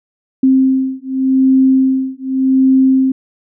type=beating tone pair; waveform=sine; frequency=263.2 / 264.06 Hz; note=C4 / C4; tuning=+10 / +16 cents; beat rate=0.86 Hz; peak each=-12 dBFS; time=0.43-3.12 s; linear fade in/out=5 ms; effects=none